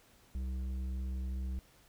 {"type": "tone with tanh clipping", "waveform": "sine", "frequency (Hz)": 64.5, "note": "C2", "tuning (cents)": -24, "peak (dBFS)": -36, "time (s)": [0.35, 1.59], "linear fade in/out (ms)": 0, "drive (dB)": 9, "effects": ["pink hiss -64 dBFS RMS until 1.88 s"]}